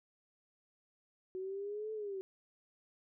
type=exponential two-way sweep; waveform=sine; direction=up then down; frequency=370 to 439.1 to 375 Hz; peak=-38 dBFS; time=1.35-2.21 s; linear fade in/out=0 ms; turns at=1.93 s; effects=none